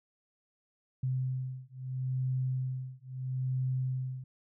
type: beating tone pair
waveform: sine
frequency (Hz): 129 / 129.76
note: C3 / C3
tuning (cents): -24 / -14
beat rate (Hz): 0.76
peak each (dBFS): -34 / -34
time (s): 1.03-4.24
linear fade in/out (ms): 5
effects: none